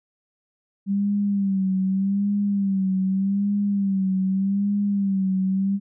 sine tone with vibrato, 196 Hz, G3, in tune, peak -19 dBFS, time 0.86-5.8 s, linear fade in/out 50 ms, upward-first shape sine, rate 0.83 Hz, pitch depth 66 cents each way, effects none

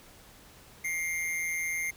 square tone with amplitude modulation, 2114 Hz, C7, 17 cents sharp, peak -28 dBFS, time 0.84-1.91 s, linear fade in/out 10 ms, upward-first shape sine, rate 166 Hz, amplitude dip 55%, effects pink hiss -54 dBFS RMS until 1.96 s

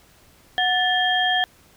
sine tone cluster, 734 / 1753 / 3219 Hz, F#5 / A6 / G7, -14 / -7 / +45 cents, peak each -22 dBFS, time 0.58-1.44 s, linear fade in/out 0 ms, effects pink hiss -54 dBFS RMS until 1.76 s

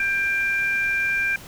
sine tone pair together, 1587.1 / 2376 Hz, G6 / D7, +21 / +20 cents, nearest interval perfect fifth, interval 699 cents, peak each -22 dBFS, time 0-1.36 s, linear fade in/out 2 ms, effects tanh soft clip ceiling -12 dBFS + pink hiss -42 dBFS RMS until 1.47 s

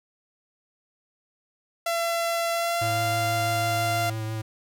sawtooth tone with pitch glide, 676 to 692.2 Hz, E5 to F5, +43 to -16 cents, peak -20 dBFS, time 1.86-4.1 s, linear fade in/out 5 ms, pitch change +41 cents, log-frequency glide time 2.53-2.97 s
square tone with vibrato, 110 Hz, A2, in tune, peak -29 dBFS, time 2.81-4.42 s, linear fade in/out 10 ms, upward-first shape triangle, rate 6.1 Hz, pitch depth 19 cents each way
effects none

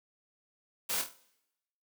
white noise with echo, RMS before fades -33 dBFS, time 0.89-1.02 s, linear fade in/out 10 ms, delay 25 ms, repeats 6, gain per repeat -6 dB, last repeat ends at 1.17 s, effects noise-tail reverb RT60 0.9 s tail -21 dB re dry + high-pass 150 Hz 12 dB/octave

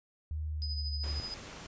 sine tone with pitch glide, 77 to 73.57 Hz, D#2 to D2, -17 to +4 cents, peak -33 dBFS, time 0.31-1.2 s, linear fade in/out 0 ms, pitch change -79 cents, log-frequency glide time 0.49-0.88 s
sine tone with tremolo, 4992 Hz, D#8, 5 cents sharp, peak -36 dBFS, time 0.62-1.34 s, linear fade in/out 0 ms, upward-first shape sine, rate 13 Hz, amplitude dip 55%
pink noise, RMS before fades -46 dBFS, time 1.03-1.67 s, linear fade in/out 10 ms
effects resampled to 16000 Hz

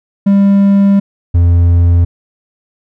triangle tone pair in turn, 198.7 / 86.19 Hz, G3 / F2, +24 / -22 cents, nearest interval octave + major second, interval 1446 cents, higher first, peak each -3 dBFS, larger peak neither, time 0.26-1 / 1.34-2.05 s, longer first, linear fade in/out 10 ms, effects none

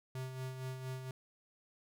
square tone with tremolo, 130 Hz, C3, 11 cents flat, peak -39 dBFS, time 0.15-1.11 s, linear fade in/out 2 ms, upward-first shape sine, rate 4.3 Hz, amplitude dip 50%, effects none

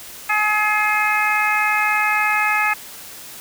harmonic tone, 423.4 Hz, G#4, 33 cents sharp, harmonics 2 / 3 / 4 / 5 / 6, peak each -22 / -22 / -22 / -22 / -22 dBFS, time 0.29-2.74 s, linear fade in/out 10 ms, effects white hiss -37 dBFS RMS until 3.4 s

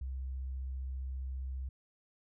sine tone with vibrato, 65.41 Hz, C2, in tune, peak -36 dBFS, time 0.01-1.69 s, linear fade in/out 5 ms, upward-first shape triangle, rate 15 Hz, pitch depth 13 cents each way, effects none

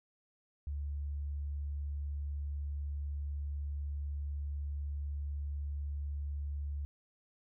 sine tone, 72 Hz, D2, 34 cents flat, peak -35 dBFS, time 0.67-6.85 s, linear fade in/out 0 ms, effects none

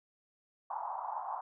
white band-pass noise, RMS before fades -39 dBFS, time 0.7-1.41 s, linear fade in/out 5 ms, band 780 to 1000 Hz, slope 48 dB/octave, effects none

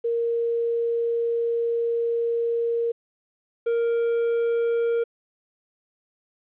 sine / triangle tone pair in turn, 466.2 / 466.2 Hz, A#4 / A#4, 0 / 0 cents, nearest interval unison, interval 0 cents, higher neither, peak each -21 / -18 dBFS, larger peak second, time 0.04-2.92 / 3.66-5.04 s, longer first, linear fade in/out 10 ms, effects resampled to 8000 Hz + 10-bit

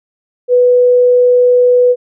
sine tone, 493.9 Hz, B4, in tune, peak -5 dBFS, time 0.48-1.96 s, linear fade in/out 50 ms, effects none

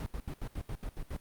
brown noise bursts, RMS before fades -37 dBFS, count 9, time 0-1.167 s, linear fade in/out 2 ms, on 63 ms, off 75 ms, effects pink hiss -62 dBFS RMS until 1.2 s + Opus 48 kbps

